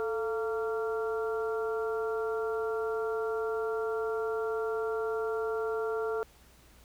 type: harmonic tone with a mistuned harmonic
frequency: 230 Hz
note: A#3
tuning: 23 cents flat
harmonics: 2 / 3 / 4 / 5 / 6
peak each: -30 / -41 / -44 / -45 / -39 dBFS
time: 0-6.23 s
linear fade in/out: 0 ms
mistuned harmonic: 2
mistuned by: -70 cents
effects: added 60 Hz sine -60 dBFS peak until 6.84 s + pink hiss -60 dBFS RMS until 6.84 s